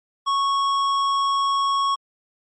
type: tone with hard clipping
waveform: triangle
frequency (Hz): 1105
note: C#6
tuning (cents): -6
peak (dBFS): -20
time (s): 0.26-1.96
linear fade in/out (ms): 20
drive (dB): 14
effects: MP3 48 kbps